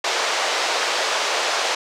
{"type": "band-pass noise", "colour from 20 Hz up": "pink", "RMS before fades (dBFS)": -22, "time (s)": [0.04, 1.75], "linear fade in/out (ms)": 5, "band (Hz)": [500, 6500], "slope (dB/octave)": 24, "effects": []}